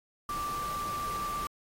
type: tone in noise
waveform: sine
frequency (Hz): 1174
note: D6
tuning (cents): -1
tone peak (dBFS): -32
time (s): 0.29-1.47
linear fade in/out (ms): 2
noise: pink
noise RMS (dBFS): -42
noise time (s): 0.29-1.47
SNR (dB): +7
effects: AAC 48 kbps